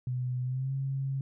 sine tone with pitch glide, 125.7 to 135.5 Hz, B2 to C#3, +31 to -39 cents, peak -29 dBFS, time 0.07-1.21 s, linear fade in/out 2 ms, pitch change +130 cents, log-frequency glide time 0.43-0.73 s, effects none

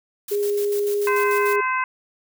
blue noise with tremolo, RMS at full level -33 dBFS, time 0.28-1.56 s, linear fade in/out 5 ms, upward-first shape square, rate 6.8 Hz, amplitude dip 60%
sine tone, 410 Hz, G#4, 22 cents flat, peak -19 dBFS, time 0.31-1.61 s, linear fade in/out 10 ms
harmonic tone, 515 Hz, C5, 28 cents flat, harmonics 2 / 3 / 4 / 5, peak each -22 / -26 / -28 / -30 dBFS, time 1.07-1.84 s, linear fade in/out 2 ms
effects none

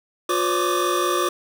square tone cluster, 356 / 507 / 568 / 1163 / 1208 Hz, F4 / B4 / C#5 / D6 / D6, +33 / +45 / +42 / -17 / +48 cents, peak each -24 / -30 / -30 / -24 / -30 dBFS, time 0.29-1.29 s, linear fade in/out 5 ms, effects none

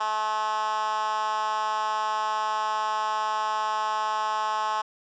10% pulse tone with high-pass filter, 215.3 Hz, A3, 37 cents flat, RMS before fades -27 dBFS, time 0-4.82 s, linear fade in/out 10 ms, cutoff 950 Hz, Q 4.4, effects resampled to 16000 Hz

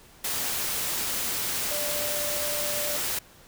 sine tone in noise, 590 Hz, D5, 8 cents sharp, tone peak -33 dBFS, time 1.71-2.97 s, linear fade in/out 5 ms, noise white, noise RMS -29 dBFS, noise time 0.24-3.19 s, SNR -7 dB, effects pink hiss -53 dBFS RMS until 3.47 s

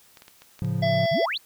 clicks, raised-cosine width 0.2 ms, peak -28 dBFS, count 6, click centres 0.172 / 0.221 / 0.281 / 0.42 / 0.592 / 0.647 s
triangle chord, A augmented, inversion none, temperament equal, 110 / 138.59 / 174.61 Hz, A2 / C#3 / E#3, 0 / 0 / 0 cents, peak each -26 dBFS, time 0.62-1.06 s, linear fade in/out 0 ms
harmonic tone, 669 Hz, E5, 25 cents sharp, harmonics 1 / 3 / 5 / 7 / 8, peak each -21 / -31 / -35 / -38 / -39 dBFS, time 0.82-1.26 s, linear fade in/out 10 ms
sine exponential sweep, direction up, 115.8 to 4710 Hz, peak -25 dBFS, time 1.11-1.38 s, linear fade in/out 10 ms
effects white hiss -56 dBFS RMS until 1.45 s

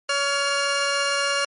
15% pulse tone pair together, 563.3 / 1400 Hz, C#5 / F6, +28 / +4 cents, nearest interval octave + major third, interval 1576 cents, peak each -17 dBFS, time 0.09-1.45 s, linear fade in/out 5 ms, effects MP3 48 kbps

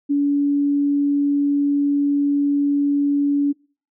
sine tone, 285.3 Hz, C#4, 50 cents sharp, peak -15 dBFS, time 0.09-3.53 s, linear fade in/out 20 ms, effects noise-tail reverb RT60 0.4 s tail -25 dB re dry

